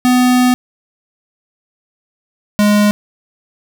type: tone pair in turn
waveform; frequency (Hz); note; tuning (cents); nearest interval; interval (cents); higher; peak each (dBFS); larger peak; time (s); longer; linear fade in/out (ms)
square; 250 / 207.6; B3 / G#3; +21 / 0; minor third; 321; first; -9; neither; 0.05-0.54 / 2.59-2.91; first; 0
effects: none